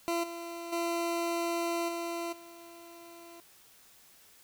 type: tone with level steps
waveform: 20% pulse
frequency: 339.5 Hz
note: F4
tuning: 49 cents flat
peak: -24 / -34 / -25 / -29 / -44 dBFS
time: 0.08-3.4 s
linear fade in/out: 0 ms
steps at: 0.23 / 0.72 / 1.88 / 2.32 s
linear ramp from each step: 10 ms
effects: white hiss -59 dBFS RMS until 4.43 s